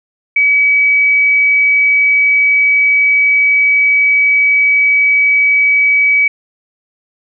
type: tone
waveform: sine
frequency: 2278 Hz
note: C#7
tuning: 47 cents sharp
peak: -7 dBFS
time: 0.36-6.28 s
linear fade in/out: 5 ms
effects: none